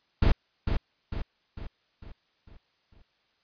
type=noise with echo; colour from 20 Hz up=brown; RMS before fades=-19 dBFS; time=0.22-0.32 s; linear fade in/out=5 ms; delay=450 ms; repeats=6; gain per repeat=-6 dB; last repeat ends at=3.02 s; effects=white hiss -70 dBFS RMS until 3.43 s + resampled to 11025 Hz